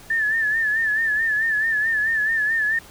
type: tone with vibrato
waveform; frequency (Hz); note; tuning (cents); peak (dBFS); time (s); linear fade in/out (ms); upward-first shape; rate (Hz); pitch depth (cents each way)
sine; 1760; A6; 0; -18; 0.1-2.79; 5; sine; 4.6; 69
effects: pink hiss -45 dBFS RMS until 2.9 s